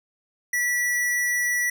square tone, 1951 Hz, B6, 22 cents flat, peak -22 dBFS, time 0.53-1.7 s, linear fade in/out 5 ms, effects none

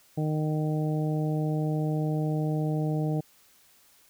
harmonic tone, 153.9 Hz, D#3, 19 cents flat, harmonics 1 / 2 / 3 / 4 / 5, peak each -26 / -32 / -36 / -38 / -40 dBFS, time 0.17-3.21 s, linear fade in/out 10 ms, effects white hiss -60 dBFS RMS until 4.09 s

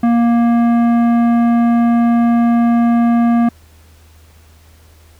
sine tone with tanh clipping, 234.9 Hz, A#3, 13 cents sharp, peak -11 dBFS, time 0.03-3.49 s, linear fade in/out 5 ms, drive 13 dB, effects added 79 Hz sine -43 dBFS peak until 5.19 s + pink hiss -50 dBFS RMS until 5.19 s

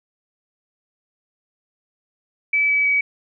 sine tone with pitch steps, 2301 / 2288 / 2272 Hz, D7 / D7 / C#7, -36 / -46 / +42 cents, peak -15 dBFS, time 2.53-3.01 s, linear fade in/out 5 ms, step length 160 ms, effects none

